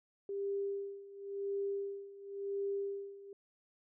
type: tone with tremolo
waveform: sine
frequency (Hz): 398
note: G4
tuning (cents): +26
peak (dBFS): -33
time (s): 0.29-3.33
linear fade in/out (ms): 2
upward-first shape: sine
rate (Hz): 0.94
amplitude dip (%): 85
effects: none